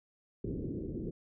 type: low-pass noise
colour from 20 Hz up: white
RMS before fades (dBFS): -38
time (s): 0.44-1.11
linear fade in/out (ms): 5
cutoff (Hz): 420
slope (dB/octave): 48
effects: none